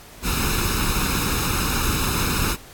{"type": "noise with comb filter", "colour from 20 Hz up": "pink", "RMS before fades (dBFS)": -22, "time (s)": [0.22, 2.57], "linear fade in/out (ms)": 50, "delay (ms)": 0.77, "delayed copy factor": 0.75, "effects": ["pink hiss -44 dBFS RMS until 2.73 s", "AAC 64 kbps"]}